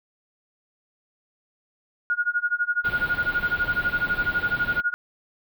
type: tone with tremolo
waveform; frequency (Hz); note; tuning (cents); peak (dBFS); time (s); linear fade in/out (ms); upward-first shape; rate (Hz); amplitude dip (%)
sine; 1437; F6; +49; -18; 2.1-4.94; 0; sine; 12; 95
type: band-stop noise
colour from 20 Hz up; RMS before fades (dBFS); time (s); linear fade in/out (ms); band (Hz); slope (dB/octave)
pink; -35; 2.84-4.81; 10; 4200 to 16000; 48
effects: none